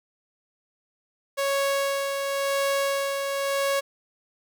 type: tone with tremolo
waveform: sawtooth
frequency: 554 Hz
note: C#5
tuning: 1 cent flat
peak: -18 dBFS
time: 1.37-3.81 s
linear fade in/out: 20 ms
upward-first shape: sine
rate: 0.94 Hz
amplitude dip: 40%
effects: none